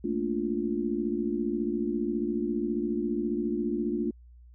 sine chord, Bb major seventh, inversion third, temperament just, 218.5 / 233.1 / 291.4 / 349.6 Hz, A3 / Bb3 / D4 / F4, -12 / 0 / -13 / +2 cents, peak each -32 / -34 / -32 / -31 dBFS, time 0.04-4.11 s, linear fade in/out 5 ms, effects added 60 Hz sine -49 dBFS peak until 4.54 s

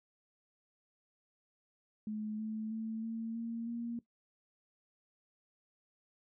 sine tone with pitch steps, 214 / 218 / 222.1 / 226.2 / 230.4 / 234.7 Hz, A3 / A3 / A3 / A3 / A#3 / A#3, -48 / -16 / +16 / +48 / -20 / +12 cents, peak -36 dBFS, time 2.07-3.99 s, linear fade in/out 2 ms, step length 320 ms, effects noise-tail reverb RT60 0.1 s tail -17 dB re dry

